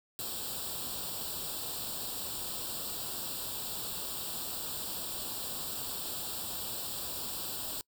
white noise with comb filter, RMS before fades -38 dBFS, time 0.19-7.81 s, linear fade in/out 0 ms, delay 0.24 ms, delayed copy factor +0.85, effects noise-tail reverb RT60 0.1 s tail -26 dB re dry

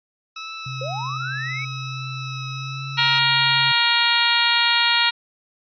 10% pulse tone with vibrato, 1300 Hz, E6, 24 cents flat, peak -21 dBFS, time 0.36-3.19 s, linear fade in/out 5 ms, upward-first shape triangle, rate 1.3 Hz, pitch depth 23 cents each way
sine tone with pitch glide, 130.8 to 136.67 Hz, C3 to C#3, 0 to -24 cents, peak -29 dBFS, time 0.66-3.72 s, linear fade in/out 5 ms, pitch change +76 cents, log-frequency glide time 2.43-2.99 s
sine linear sweep, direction up, 493.9 to 2300 Hz, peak -27 dBFS, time 0.81-1.65 s, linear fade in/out 5 ms
harmonic tone, 470.9 Hz, A#4, 18 cents sharp, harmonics 2 / 3 / 4 / 5 / 6 / 7 / 8 / 9, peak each -24 / -24 / -24 / -24 / -24 / -24 / -24 / -24 dBFS, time 2.97-5.11 s, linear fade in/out 20 ms
effects resampled to 11025 Hz

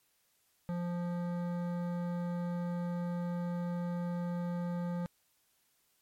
sine tone with hard clipping, 174.61 Hz, F3, in tune, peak -35 dBFS, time 0.69-5.06 s, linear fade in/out 0 ms, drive 14 dB, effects white hiss -73 dBFS RMS until 6.01 s + MP3 64 kbps

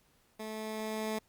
15% pulse tone with level ramp, 217.6 Hz, A3, 19 cents flat, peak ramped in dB -33 to -26 dBFS, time 0.39-1.19 s, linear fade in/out 10 ms, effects pink hiss -69 dBFS RMS until 1.28 s + Opus 48 kbps

